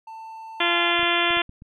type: tone with pitch glide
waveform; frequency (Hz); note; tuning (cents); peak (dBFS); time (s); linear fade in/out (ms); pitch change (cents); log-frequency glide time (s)
triangle; 891 to 851.7; A5 to G#5; +22 to +43; -34; 0.07-0.92; 5; -79; 0.65-0.76
type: harmonic tone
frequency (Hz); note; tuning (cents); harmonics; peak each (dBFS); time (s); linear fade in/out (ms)
344.7; F4; -23; 1 / 2 / 3 / 4 / 5 / 6 / 7 / 8 / 9 / 10; -28 / -28 / -28 / -28 / -28 / -28 / -28 / -28 / -28 / -28; 0.6-1.42; 5
type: clicks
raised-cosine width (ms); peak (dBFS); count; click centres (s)
5; -31; 6; 0.994 / 1.031 / 1.306 / 1.371 / 1.494 / 1.621
effects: none